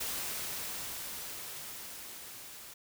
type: noise with level ramp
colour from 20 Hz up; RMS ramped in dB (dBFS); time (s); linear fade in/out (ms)
white; -36 to -49; 0-2.74; 10
effects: none